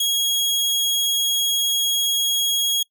sawtooth tone, 3303 Hz, G#7, 10 cents flat, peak -15 dBFS, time 0-2.83 s, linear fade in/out 5 ms, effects noise-tail reverb RT60 0.1 s tail -25 dB re dry

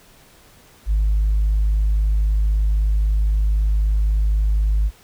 sine tone, 51.91 Hz, G#1, in tune, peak -13 dBFS, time 0.86-4.91 s, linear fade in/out 50 ms, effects tanh soft clip ceiling -12 dBFS + pink hiss -50 dBFS RMS until 5.03 s

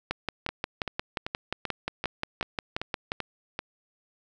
two click trains, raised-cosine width 0.3 ms, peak -15 / -12 dBFS, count 9 / 18, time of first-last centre 0.49-3.591 / 0.11-3.119 s, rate 2.58 / 5.65 Hz, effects none

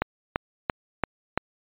click train, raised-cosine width 0.5 ms, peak -7 dBFS, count 5, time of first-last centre 0.02-1.376 s, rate 2.95 Hz, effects resampled to 8000 Hz

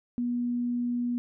sine tone, 242.2 Hz, B3, 34 cents flat, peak -26 dBFS, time 0.18-1.18 s, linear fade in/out 0 ms, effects none

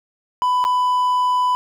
triangle tone with dropouts, 997 Hz, B5, 16 cents sharp, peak -13 dBFS, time 0.42-1.55 s, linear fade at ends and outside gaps 0 ms, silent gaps 0.641-0.65 s, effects none

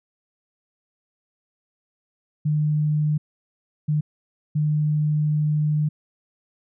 sine tone bursts at uneven times, 151.1 Hz, D3, 50 cents sharp, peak -18 dBFS, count 3, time 2.45-3.18 / 3.88-4.01 / 4.55-5.89 s, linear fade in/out 10 ms, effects none

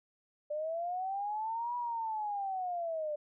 sine linear two-way sweep, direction up then down, 587.3 to 976 to 587.3 Hz, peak -33 dBFS, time 0.5-3.16 s, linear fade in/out 10 ms, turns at 1.76 s, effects none

